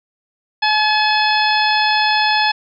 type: harmonic tone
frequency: 855 Hz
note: A5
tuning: 50 cents flat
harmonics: 1 / 2 / 3 / 4 / 5 / 6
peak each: -16 / -19 / -21 / -22 / -23 / -24 dBFS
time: 0.62-2.52 s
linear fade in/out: 10 ms
effects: none